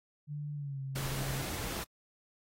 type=tone with pitch glide; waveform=sine; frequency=147.2 to 134.98 Hz; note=D3 to C#3; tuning=+4 to -46 cents; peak=-36 dBFS; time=0.27-1.46 s; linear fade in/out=50 ms; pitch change=-150 cents; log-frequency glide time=0.54-0.81 s
type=noise; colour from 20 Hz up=pink; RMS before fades=-39 dBFS; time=0.95-1.84 s; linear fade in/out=10 ms
effects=AAC 48 kbps